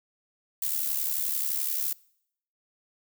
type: noise with amplitude modulation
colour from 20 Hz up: violet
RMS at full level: -26 dBFS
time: 0.62-1.93 s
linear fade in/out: 5 ms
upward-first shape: sine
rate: 71.5 Hz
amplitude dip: 65%
effects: noise-tail reverb RT60 0.7 s tail -24 dB re dry